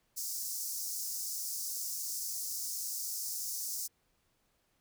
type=high-pass noise; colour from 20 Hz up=pink; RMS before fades=-38 dBFS; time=0.16-3.88 s; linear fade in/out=20 ms; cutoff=5100 Hz; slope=48 dB/octave; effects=pink hiss -75 dBFS RMS until 4.8 s